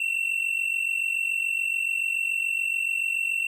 triangle tone pair together, 2694 / 2741 Hz, E7 / F7, +37 / -33 cents, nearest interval unison, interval 30 cents, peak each -24 / -27 dBFS, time 0-3.47 s, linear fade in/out 5 ms, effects none

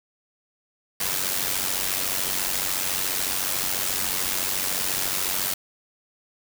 white noise with amplitude modulation, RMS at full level -23 dBFS, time 1-5.54 s, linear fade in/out 5 ms, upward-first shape sine, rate 94 Hz, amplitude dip 65%, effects none

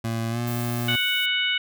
25% pulse tone with pitch glide, 114.1 to 119.57 Hz, A#2 to A#2, -37 to +44 cents, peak -21 dBFS, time 0.04-0.96 s, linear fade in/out 5 ms, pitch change +81 cents, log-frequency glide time 0.3-0.39 s
violet noise, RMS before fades -37 dBFS, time 0.47-1.26 s, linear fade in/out 5 ms
harmonic tone, 740 Hz, F#5, in tune, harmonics 2 / 3 / 4 / 5, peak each -28 / -26 / -24 / -31 dBFS, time 0.88-1.58 s, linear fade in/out 5 ms
effects none

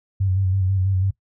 sine tone with vibrato, 95 Hz, F#2, 46 cents sharp, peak -17 dBFS, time 0.2-1.11 s, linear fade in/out 10 ms, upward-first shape square, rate 6.1 Hz, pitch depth 38 cents each way, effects noise-tail reverb RT60 0.1 s tail -19 dB re dry

